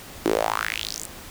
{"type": "tone with high-pass filter sweep", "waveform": "sawtooth", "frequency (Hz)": 54.2, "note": "A1", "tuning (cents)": -25, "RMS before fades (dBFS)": -26, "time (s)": [0.25, 1.07], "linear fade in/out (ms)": 5, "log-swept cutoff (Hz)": [310, 9100], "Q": 4.4, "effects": ["pink hiss -41 dBFS RMS until 1.3 s"]}